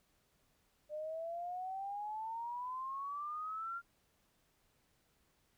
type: exponential sweep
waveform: sine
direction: up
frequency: 598 to 1400 Hz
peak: -39 dBFS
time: 0.89-3.82 s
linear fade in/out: 50 ms
effects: pink hiss -75 dBFS RMS until 5.57 s